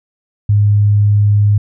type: tone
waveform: sine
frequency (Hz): 103.3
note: G#2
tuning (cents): -9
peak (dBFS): -7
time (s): 0.49-1.58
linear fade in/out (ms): 5
effects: none